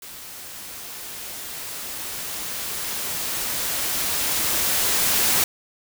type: noise with level ramp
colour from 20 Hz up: white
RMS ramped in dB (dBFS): -39 to -19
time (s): 0.02-5.44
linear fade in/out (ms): 2
effects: none